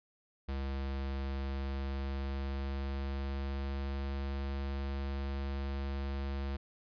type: tone with pitch glide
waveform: square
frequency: 68 to 68.83 Hz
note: C#2 to C#2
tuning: -33 to -12 cents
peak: -35 dBFS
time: 0.48-6.57 s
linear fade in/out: 10 ms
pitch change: +21 cents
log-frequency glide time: 1.19-4.13 s
effects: resampled to 11025 Hz